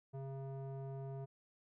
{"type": "tone with low-pass filter", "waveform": "square", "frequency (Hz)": 135.5, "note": "C#3", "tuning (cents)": -39, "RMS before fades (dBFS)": -45, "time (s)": [0.13, 1.26], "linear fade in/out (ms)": 20, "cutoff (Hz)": 690, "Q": 1.5, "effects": []}